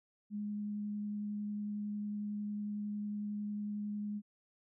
sine tone with vibrato, 207.7 Hz, G#3, in tune, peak -36 dBFS, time 0.3-4.22 s, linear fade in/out 50 ms, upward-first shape triangle, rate 11 Hz, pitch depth 9 cents each way, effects none

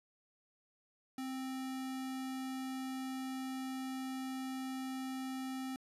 sine tone with sample-and-hold, 261.6 Hz, C4, in tune, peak -38 dBFS, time 1.18-5.76 s, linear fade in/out 2 ms, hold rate 1050 Hz, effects resampled to 32000 Hz

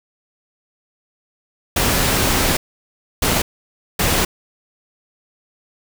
pink noise bursts at uneven times, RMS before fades -17 dBFS, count 3, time 1.76-2.57 / 3.22-3.42 / 3.99-4.25 s, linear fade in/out 5 ms, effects none

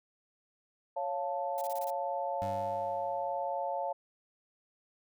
sine chord, Db augmented, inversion none, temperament equal, 554.4 / 698.5 / 880 Hz, Db5 / F5 / A5, 0 / 0 / 0 cents, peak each -36 dBFS, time 0.96-3.93 s, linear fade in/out 10 ms
blue noise bursts, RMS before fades -46 dBFS, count 6, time 1.58-1.902 s, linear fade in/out 0 ms, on 32 ms, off 26 ms
25% pulse tone with exponential decay, 98 Hz, G2, in tune, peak -34 dBFS, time 2.42-3.67 s, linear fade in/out 0 ms, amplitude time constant 270 ms
effects none

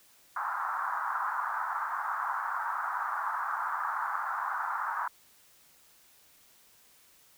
pink band-pass noise, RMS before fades -33 dBFS, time 0.36-5.08 s, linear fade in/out 5 ms, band 870 to 1500 Hz, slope 48 dB/octave, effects white hiss -61 dBFS RMS until 7.37 s

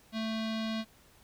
square tone with low-pass filter, 221.4 Hz, A3, 11 cents sharp, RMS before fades -34 dBFS, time 0.12-0.85 s, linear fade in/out 50 ms, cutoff 4000 Hz, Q 3.2, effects pink hiss -61 dBFS RMS until 1.23 s

